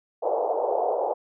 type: band-pass noise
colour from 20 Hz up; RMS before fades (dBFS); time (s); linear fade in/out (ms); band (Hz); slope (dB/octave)
pink; -25; 0.22-1.14; 20; 430 to 850; 48
effects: none